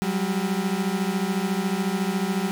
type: beating tone pair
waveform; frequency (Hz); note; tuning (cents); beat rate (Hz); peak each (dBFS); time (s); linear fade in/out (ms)
35% pulse; 185 / 199; F#3 / G3; 0 / +26; 14; -24; 0.02-2.51; 0
effects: none